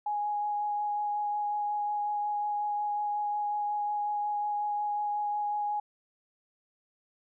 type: tone with vibrato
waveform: sine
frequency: 830.6 Hz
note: G#5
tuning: in tune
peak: -28 dBFS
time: 0.06-5.8 s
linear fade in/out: 5 ms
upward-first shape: sine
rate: 5.5 Hz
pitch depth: 10 cents each way
effects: none